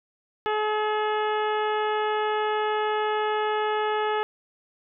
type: harmonic tone with a mistuned harmonic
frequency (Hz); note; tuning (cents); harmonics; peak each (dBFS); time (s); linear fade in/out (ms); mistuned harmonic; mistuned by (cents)
426.6; G#4; +46; 1 / 2 / 3 / 4 / 5 / 6 / 7 / 8; -26 / -27 / -31 / -34 / -40 / -43 / -39 / -45; 0.46-4.23; 0; 7; -39
effects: none